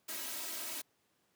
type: noise with comb filter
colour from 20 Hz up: white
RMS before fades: -41 dBFS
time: 0.08-0.82 s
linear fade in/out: 10 ms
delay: 3.1 ms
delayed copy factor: +0.95
effects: pink hiss -75 dBFS RMS until 1.35 s + high-pass 150 Hz 12 dB/octave